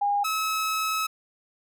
sine / sawtooth tone pair in turn, 813 / 1290.6 Hz, G#5 / E6, -37 / -37 cents, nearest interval minor sixth, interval 800 cents, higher second, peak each -21 dBFS, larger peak neither, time 0.01-0.24 / 0.24-1.07 s, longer second, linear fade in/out 10 ms, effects none

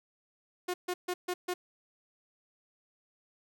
sawtooth tone bursts, 359.6 Hz, F#4, 49 cents flat, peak -27 dBFS, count 5, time 0.68-1.54 s, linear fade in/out 10 ms, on 60 ms, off 140 ms, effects none

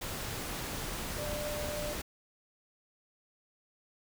sine tone in noise, 595 Hz, D5, 22 cents sharp, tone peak -37 dBFS, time 1.18-1.94 s, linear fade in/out 10 ms, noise pink, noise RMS -38 dBFS, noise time 0.01-2.02 s, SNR -2 dB, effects none

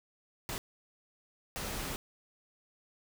pink noise bursts at uneven times, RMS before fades -38 dBFS, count 2, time 0.49-0.58 / 1.56-1.96 s, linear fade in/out 0 ms, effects none

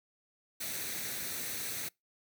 white noise with comb filter, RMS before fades -38 dBFS, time 0.6-1.89 s, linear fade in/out 10 ms, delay 0.49 ms, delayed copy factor +0.5, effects noise-tail reverb RT60 0.2 s tail -26 dB re dry + high-pass 80 Hz 12 dB/octave

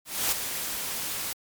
white noise with ADSR envelope, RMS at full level -24 dBFS, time 0.05-1.33 s, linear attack 270 ms, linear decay 9 ms, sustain -8 dB, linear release 3 ms, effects MP3 96 kbps

